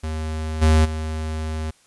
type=tone with level steps; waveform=square; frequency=78.5 Hz; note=D#2; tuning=16 cents sharp; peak=-25 / -13 / -25 dBFS; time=0.03-1.71 s; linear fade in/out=10 ms; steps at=0.61 / 0.84 s; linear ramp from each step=20 ms; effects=white hiss -57 dBFS RMS until 1.86 s + resampled to 24000 Hz